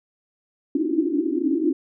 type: band-pass noise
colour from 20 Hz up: white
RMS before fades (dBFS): -22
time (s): 0.75-1.73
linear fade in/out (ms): 5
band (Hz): 270 to 350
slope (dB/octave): 96
effects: none